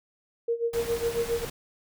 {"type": "tone with tremolo", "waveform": "sine", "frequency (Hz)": 466.2, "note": "A#4", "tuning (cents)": 0, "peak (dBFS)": -22, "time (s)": [0.48, 1.45], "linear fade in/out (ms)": 5, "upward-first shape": "sine", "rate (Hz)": 7.3, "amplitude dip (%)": 85}
{"type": "noise", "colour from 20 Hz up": "pink", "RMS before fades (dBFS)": -37, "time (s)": [0.73, 1.5], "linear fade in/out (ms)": 5}
{"effects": []}